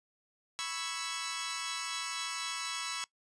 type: chord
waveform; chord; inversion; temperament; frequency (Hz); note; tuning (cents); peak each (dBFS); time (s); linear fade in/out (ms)
10% pulse; C# minor seventh; third; equal; 987.8 / 1108.7 / 1318.5 / 1661.2; B5 / C#6 / E6 / G#6; 0 / 0 / 0 / 0; -34 / -32 / -31 / -35; 0.59-3.04; 0
effects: noise-tail reverb RT60 0.1 s tail -21 dB re dry + resampled to 22050 Hz